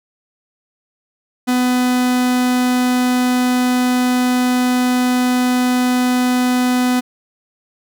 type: tone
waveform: 45% pulse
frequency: 250 Hz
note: B3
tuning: 21 cents sharp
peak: -13 dBFS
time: 1.47-7.01 s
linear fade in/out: 20 ms
effects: none